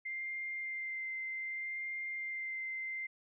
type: tone with vibrato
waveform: sine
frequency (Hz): 2093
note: C7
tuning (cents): 0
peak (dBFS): -37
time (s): 0.05-3.07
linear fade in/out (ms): 10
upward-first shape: sine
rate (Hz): 0.65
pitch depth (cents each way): 12
effects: none